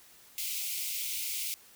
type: high-pass noise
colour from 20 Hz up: white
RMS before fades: -35 dBFS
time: 0.38-1.54 s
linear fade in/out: 0 ms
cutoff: 2100 Hz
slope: 96 dB/octave
effects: white hiss -57 dBFS RMS until 1.75 s